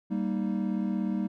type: chord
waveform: triangle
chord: Eb major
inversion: first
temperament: equal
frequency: 196 / 233.1 / 311.1 Hz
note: G3 / Bb3 / Eb4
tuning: 0 / 0 / 0 cents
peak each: -27 / -30 / -32 dBFS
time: 0.1-1.28 s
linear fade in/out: 20 ms
effects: none